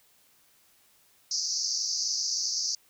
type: band-pass noise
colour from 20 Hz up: white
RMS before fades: -30 dBFS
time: 1.31-2.75 s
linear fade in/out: 2 ms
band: 4600 to 6300 Hz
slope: 96 dB/octave
effects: white hiss -63 dBFS RMS until 2.89 s